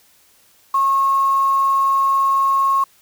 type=tone with quantisation; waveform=sine; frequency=1089 Hz; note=C#6; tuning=31 cents flat; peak=-13 dBFS; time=0.74-2.84 s; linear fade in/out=5 ms; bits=6; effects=white hiss -54 dBFS RMS until 3.01 s